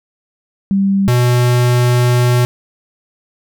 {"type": "tone pair in turn", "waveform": ["sine", "square"], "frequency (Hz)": [196, 122.76], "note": ["G3", "B2"], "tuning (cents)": [0, -10], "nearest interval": "minor sixth", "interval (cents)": 810, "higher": "first", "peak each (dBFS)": -10, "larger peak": "neither", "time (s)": [[0.71, 1.08], [1.08, 2.45]], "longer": "second", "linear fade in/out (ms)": 0, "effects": []}